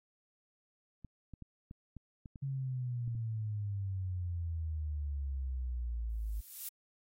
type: clicks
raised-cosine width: 5 ms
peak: -35 dBFS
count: 9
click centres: 1.047 / 1.337 / 1.423 / 1.711 / 1.967 / 2.258 / 2.358 / 3.078 / 3.151 s
type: exponential sweep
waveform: sine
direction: down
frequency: 138.59 to 51.91 Hz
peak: -34 dBFS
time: 2.42-6.41 s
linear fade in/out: 10 ms
type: noise with exponential growth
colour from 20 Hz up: violet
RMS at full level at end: -37 dBFS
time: 6.09-6.69 s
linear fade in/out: 5 ms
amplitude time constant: 130 ms
effects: AAC 48 kbps